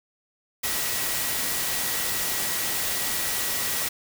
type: tone in noise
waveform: sine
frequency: 1924 Hz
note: B6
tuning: 46 cents flat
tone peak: -38 dBFS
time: 0.63-3.89 s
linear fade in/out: 10 ms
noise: white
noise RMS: -27 dBFS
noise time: 0.63-3.89 s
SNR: -14 dB
effects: none